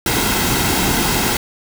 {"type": "noise with comb filter", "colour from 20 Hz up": "pink", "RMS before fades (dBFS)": -17, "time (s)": [0.06, 1.37], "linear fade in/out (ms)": 2, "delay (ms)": 1.7, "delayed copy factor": -0.5, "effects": []}